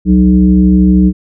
sine tone with frequency modulation, 186.5 Hz, F#3, 14 cents sharp, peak -4 dBFS, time 0.05-1.13 s, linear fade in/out 50 ms, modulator 120 Hz, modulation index 0.87, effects none

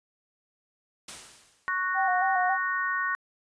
white noise with exponential decay, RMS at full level -38 dBFS, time 1.08-1.87 s, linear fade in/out 5 ms, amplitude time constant 170 ms
sine chord, F# major, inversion second, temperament equal with one note detuned, 1108.7 / 1480 / 1851.8 Hz, C#6 / F#6 / A#6, 0 / 0 / -12 cents, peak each -30 dBFS, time 1.68-3.15 s, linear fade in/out 0 ms
sine tone with vibrato, 749 Hz, F#5, 21 cents sharp, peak -24 dBFS, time 1.94-2.58 s, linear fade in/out 50 ms, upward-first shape square, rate 3.6 Hz, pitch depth 49 cents each way
effects resampled to 22050 Hz

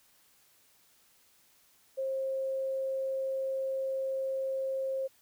sine tone, 533 Hz, C5, 32 cents sharp, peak -30 dBFS, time 1.97-5.08 s, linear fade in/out 20 ms, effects white hiss -65 dBFS RMS until 5.21 s

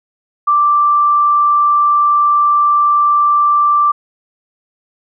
sine tone, 1174.7 Hz, D6, in tune, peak -8 dBFS, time 0.47-3.92 s, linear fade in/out 10 ms, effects none

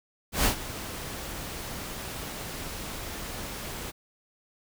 pink noise with ADSR envelope, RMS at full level -22 dBFS, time 0.32-3.92 s, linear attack 130 ms, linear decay 100 ms, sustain -15 dB, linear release 26 ms, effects none

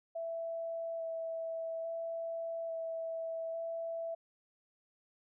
sine tone with vibrato, 659.3 Hz, E5, in tune, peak -36 dBFS, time 0.15-4.15 s, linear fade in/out 10 ms, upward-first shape square, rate 0.59 Hz, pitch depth 9 cents each way, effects none

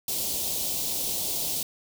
white band-stop noise, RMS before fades -29 dBFS, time 0.08-1.63 s, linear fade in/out 2 ms, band 770 to 3100 Hz, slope 24 dB/octave, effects none

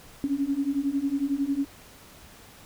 sine beating tone pair, 272.4 / 283.4 Hz, C#4 / C#4, -30 / +38 cents, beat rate 11 Hz, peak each -28 / -26 dBFS, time 0.24-1.65 s, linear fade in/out 0 ms, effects pink hiss -50 dBFS RMS until 2.65 s

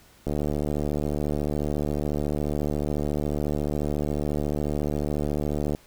click train, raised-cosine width 2 ms, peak -14 dBFS, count 407, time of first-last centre 0.27-5.749 s, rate 74.1 Hz, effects pink hiss -55 dBFS RMS until 5.86 s

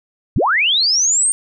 sine linear sweep, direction up, 39.98 to 8820 Hz, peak -12 dBFS, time 0.36-1.32 s, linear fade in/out 0 ms, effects none

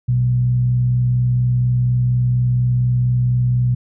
sine tone with frequency modulation, 123.47 Hz, B2, in tune, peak -13 dBFS, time 0.08-3.75 s, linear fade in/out 10 ms, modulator 64.2 Hz, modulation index 0.27, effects none

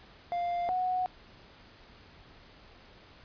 triangle / sine tone pair in turn, 698.5 / 735.6 Hz, F5 / F#5, 0 / -10 cents, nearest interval minor second, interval 90 cents, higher second, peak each -27 / -27 dBFS, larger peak neither, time 0.32-0.69 / 0.69-1.06 s, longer neither, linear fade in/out 0 ms, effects pink hiss -55 dBFS RMS until 3.24 s + resampled to 11025 Hz

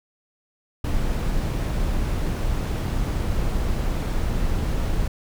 brown noise, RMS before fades -23 dBFS, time 0.84-5.08 s, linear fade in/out 5 ms, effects none

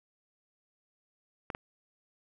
clicks, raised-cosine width 0.5 ms, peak -21 dBFS, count 2, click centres 1.502 / 1.549 s, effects none

